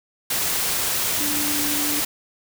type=tone in noise; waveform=sine; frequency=293.7 Hz; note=D4; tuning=in tune; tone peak=-28 dBFS; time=1.2-2 s; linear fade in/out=5 ms; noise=white; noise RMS=-23 dBFS; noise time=0.3-2.05 s; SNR=-8 dB; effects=none